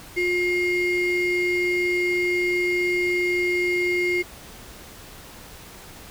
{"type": "ring-modulated tone", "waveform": "triangle", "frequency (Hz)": 1244.5, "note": "D#6", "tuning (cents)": 0, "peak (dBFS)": -15, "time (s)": [0.16, 4.23], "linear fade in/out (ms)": 20, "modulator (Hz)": 888, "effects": ["pink hiss -43 dBFS RMS until 6.1 s"]}